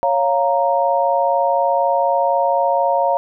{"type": "chord", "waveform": "sine", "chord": "Bb minor", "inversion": "first", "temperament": "equal", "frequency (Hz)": [554.4, 698.5, 932.3], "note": ["Db5", "F5", "Bb5"], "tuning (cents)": [0, 0, 0], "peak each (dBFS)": -18, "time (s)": [0.03, 3.17], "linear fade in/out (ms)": 0, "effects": []}